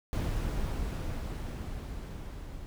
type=noise with level ramp; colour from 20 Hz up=brown; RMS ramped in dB=-30 to -43 dBFS; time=0.13-2.66 s; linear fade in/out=0 ms; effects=none